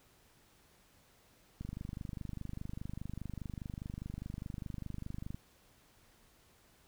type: click train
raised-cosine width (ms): 5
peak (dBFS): -29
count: 94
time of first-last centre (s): 1.61-5.345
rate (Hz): 24.9
effects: pink hiss -66 dBFS RMS until 6.87 s